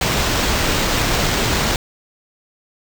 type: noise with sample-and-hold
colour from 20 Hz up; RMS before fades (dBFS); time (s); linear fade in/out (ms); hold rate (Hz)
pink; -18; 0.01-1.76; 2; 11025
effects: none